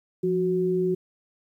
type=tone pair together; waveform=sine; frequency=174.61 / 368.7 Hz; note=F3 / F#4; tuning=0 / -6 cents; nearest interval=octave + minor second; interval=1294 cents; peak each=-27 / -22 dBFS; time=0.23-0.95 s; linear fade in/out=10 ms; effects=10-bit